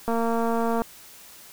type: click train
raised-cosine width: 1 ms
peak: -13 dBFS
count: 171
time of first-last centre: 0.08-0.819 s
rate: 230 Hz
effects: white hiss -47 dBFS RMS until 1.52 s